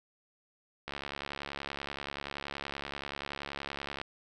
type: click train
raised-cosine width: 0.3 ms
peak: -21 dBFS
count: 222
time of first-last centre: 0.88-4.015 s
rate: 70.5 Hz
effects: none